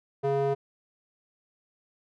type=tone with band-pass filter; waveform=square; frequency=138.59 Hz; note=C#3; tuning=in tune; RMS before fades=-26 dBFS; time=0.23-0.55 s; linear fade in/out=20 ms; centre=520 Hz; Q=3.2; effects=none